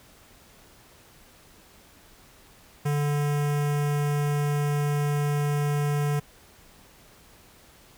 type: tone with notch filter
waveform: square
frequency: 145.9 Hz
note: D3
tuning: 11 cents flat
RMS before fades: -25 dBFS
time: 2.85-6.2 s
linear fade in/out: 10 ms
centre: 4100 Hz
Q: 1.4
effects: pink hiss -54 dBFS RMS until 7.97 s